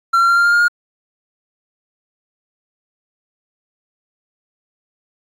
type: tone with pitch steps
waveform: triangle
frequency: 1362 / 1372.3 / 1382.6 / 1393 / 1403.5 / 1414.1 / 1424.8 Hz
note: F6 / F6 / F6 / F6 / F6 / F6 / F6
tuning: -44 / -31 / -18 / -5 / +8 / +21 / +34 cents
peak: -8 dBFS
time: 0.13-0.683 s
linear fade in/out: 10 ms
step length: 79 ms
effects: AAC 64 kbps